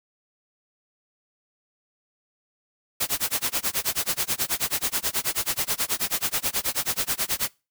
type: noise with tremolo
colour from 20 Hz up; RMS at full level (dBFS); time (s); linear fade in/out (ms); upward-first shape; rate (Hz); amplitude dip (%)
white; -23; 3-7.5; 10; sine; 9.3; 100
effects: noise-tail reverb RT60 0.3 s tail -25 dB re dry